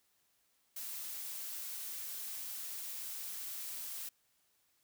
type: noise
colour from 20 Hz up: blue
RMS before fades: -43 dBFS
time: 0.76-4.09 s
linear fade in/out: 5 ms
effects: white hiss -75 dBFS RMS until 4.83 s